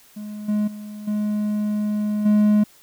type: tone with level steps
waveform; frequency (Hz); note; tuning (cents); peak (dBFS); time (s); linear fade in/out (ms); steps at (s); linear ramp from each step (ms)
triangle; 210; G#3; +19; -28 / -16 / -30 / -18 / -11; 0.16-2.64; 10; 0.48 / 0.67 / 1.07 / 2.25; 10
effects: white hiss -52 dBFS RMS until 2.82 s